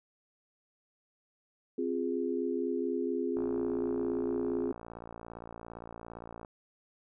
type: chord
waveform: sine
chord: F minor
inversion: second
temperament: equal with one note detuned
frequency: 261.6 / 349.2 / 413.4 Hz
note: C4 / F4 / Ab4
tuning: 0 / 0 / -8 cents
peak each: -34 dBFS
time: 1.78-4.72 s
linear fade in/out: 5 ms
type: click train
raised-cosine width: 1 ms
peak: -30 dBFS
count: 178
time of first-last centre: 3.37-6.448 s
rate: 57.5 Hz
effects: none